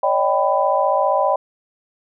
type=tone cluster; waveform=sine; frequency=561 / 616 / 782 / 996 Hz; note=C#5 / D#5 / G5 / B5; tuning=+21 / -17 / -4 / +14 cents; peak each=-20 dBFS; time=0.03-1.36 s; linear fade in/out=5 ms; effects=none